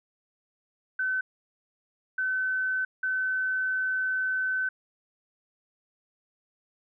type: tone bursts at uneven times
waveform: sine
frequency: 1521 Hz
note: F#6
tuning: 47 cents sharp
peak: -25 dBFS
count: 3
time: 0.99-1.21 / 2.18-2.85 / 3.03-4.69 s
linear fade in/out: 5 ms
effects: none